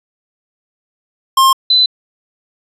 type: tone pair in turn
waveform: square / sine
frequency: 1064 / 4017 Hz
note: C6 / B7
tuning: +29 / +29 cents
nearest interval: octave + major seventh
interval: 2300 cents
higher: second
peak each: -7 dBFS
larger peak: neither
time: 1.37-1.53 / 1.7-1.86 s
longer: neither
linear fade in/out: 5 ms
effects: resampled to 32000 Hz